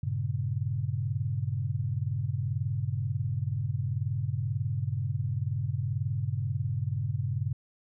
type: chord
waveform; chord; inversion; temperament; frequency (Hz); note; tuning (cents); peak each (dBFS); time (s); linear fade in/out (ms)
sine; G diminished; none; equal; 98 / 116.54 / 138.59; G2 / Bb2 / Db3; 0 / 0 / 0; -32; 0.03-7.53; 5
effects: none